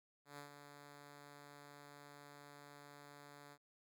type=tone with ADSR envelope; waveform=5% pulse; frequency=144.3 Hz; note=D3; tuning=30 cents flat; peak=-38 dBFS; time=0.25-3.58 s; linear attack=130 ms; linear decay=110 ms; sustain=-7 dB; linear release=55 ms; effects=none